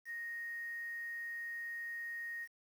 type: tone with quantisation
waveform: sine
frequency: 1864.7 Hz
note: A#6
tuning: in tune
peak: -40 dBFS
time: 0.05-2.48 s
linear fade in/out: 50 ms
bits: 10
effects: none